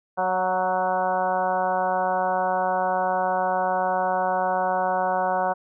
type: harmonic tone with a mistuned harmonic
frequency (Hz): 185.6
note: F#3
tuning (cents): +6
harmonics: 1 / 2 / 3 / 4 / 5 / 6 / 7 / 8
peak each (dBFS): -36 / -36 / -27 / -24 / -27 / -32 / -36 / -33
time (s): 0.17-5.54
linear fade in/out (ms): 20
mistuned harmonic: 4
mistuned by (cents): -16
effects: none